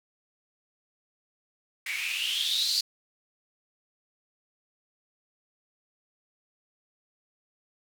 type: noise with band-pass filter sweep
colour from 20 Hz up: blue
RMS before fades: -29 dBFS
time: 1.86-2.81 s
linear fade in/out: 5 ms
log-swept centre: 2100 to 4600 Hz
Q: 8.7
effects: none